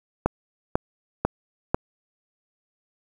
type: click train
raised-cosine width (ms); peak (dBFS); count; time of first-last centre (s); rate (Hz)
1; -5; 4; 0.26-1.745; 2.02
effects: 7-bit